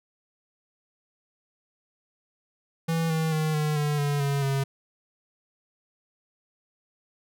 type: tone with pitch steps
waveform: square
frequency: 164.3 / 160.08 / 155.98 / 151.97 / 148.08 / 144.28 / 140.57 / 136.97 Hz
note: E3 / D#3 / D#3 / D#3 / D3 / D3 / C#3 / C#3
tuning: -5 / +50 / +5 / -40 / +15 / -30 / +25 / -20 cents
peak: -24 dBFS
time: 2.88-4.64 s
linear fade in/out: 10 ms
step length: 220 ms
effects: none